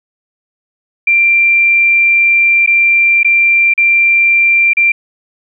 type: tone with dropouts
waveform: sine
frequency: 2366 Hz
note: D7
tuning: 12 cents sharp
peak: -6 dBFS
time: 1.07-4.92 s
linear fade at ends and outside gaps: 5 ms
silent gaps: 2.663-2.674 / 3.232-3.246 / 3.738-3.777 / 4.734-4.769 s
effects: none